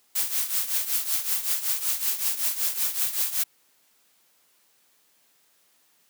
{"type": "noise with tremolo", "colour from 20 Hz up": "blue", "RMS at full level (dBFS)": -23, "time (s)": [0.15, 3.44], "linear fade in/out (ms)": 10, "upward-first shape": "triangle", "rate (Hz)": 5.3, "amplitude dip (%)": 80, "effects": ["white hiss -64 dBFS RMS until 6.09 s", "high-pass 150 Hz 12 dB/octave"]}